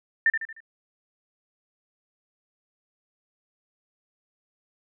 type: tone with echo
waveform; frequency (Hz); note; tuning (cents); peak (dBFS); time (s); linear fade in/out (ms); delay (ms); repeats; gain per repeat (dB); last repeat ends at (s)
sine; 1794; A6; +33; -16; 0.26-0.3; 2; 76; 4; -7; 0.604
effects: none